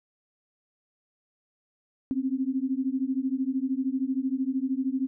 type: beating tone pair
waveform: sine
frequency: 257.5 / 270.5 Hz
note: C4 / C#4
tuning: -28 / -42 cents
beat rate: 13 Hz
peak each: -28 dBFS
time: 2.11-5.07 s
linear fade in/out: 0 ms
effects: none